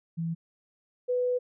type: tone pair in turn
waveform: sine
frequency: 165.6 / 496.2 Hz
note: E3 / B4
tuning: +8 / +8 cents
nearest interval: octave + perfect fifth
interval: 1900 cents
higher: second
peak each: -28 / -24 dBFS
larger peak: second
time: 0.17-0.35 / 1.08-1.39 s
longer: second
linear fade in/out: 20 ms
effects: none